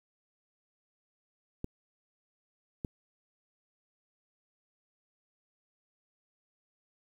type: clicks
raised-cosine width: 3 ms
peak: -22 dBFS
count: 2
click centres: 1.644 / 2.848 s
effects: 9-bit